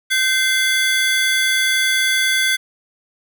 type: tone cluster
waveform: square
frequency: 1543 / 2078 / 3414 Hz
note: G6 / C7 / G#7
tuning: -28 / -12 / +47 cents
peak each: -20 dBFS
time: 0.1-2.57 s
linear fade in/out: 20 ms
effects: none